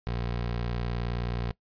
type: tone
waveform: 20% pulse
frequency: 59.2 Hz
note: A#1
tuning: 27 cents sharp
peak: -24 dBFS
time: 0.07-1.51 s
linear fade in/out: 0 ms
effects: noise-tail reverb RT60 0.1 s tail -21 dB re dry + resampled to 11025 Hz